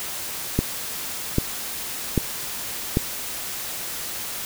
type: click train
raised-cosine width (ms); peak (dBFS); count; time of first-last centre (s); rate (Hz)
3; -5; 4; 0.59-2.971; 1.26
effects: white hiss -31 dBFS RMS until 4.45 s